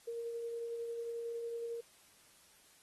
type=tone with tremolo; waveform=sine; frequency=466.2 Hz; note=A#4; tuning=in tune; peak=-37 dBFS; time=0.07-1.81 s; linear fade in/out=10 ms; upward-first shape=sine; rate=11 Hz; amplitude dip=25%; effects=white hiss -64 dBFS RMS until 2.82 s + AAC 32 kbps